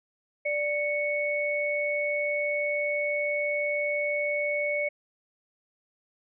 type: tone pair together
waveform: sine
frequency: 588 / 2217 Hz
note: D5 / C#7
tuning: +2 / 0 cents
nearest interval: octave + major seventh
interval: 2298 cents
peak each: -28 dBFS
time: 0.45-4.89 s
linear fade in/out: 10 ms
effects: none